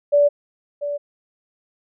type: tone with echo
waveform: sine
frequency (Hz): 579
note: D5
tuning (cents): -25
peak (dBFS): -11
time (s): 0.12-0.29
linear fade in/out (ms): 20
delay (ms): 690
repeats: 1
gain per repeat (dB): -11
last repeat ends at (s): 0.98
effects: none